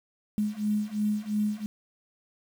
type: beating tone pair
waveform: sine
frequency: 208.7 / 211.6 Hz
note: G#3 / G#3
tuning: +9 / +33 cents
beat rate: 2.9 Hz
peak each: -29 / -28 dBFS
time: 0.38-1.66 s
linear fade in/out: 0 ms
effects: 8-bit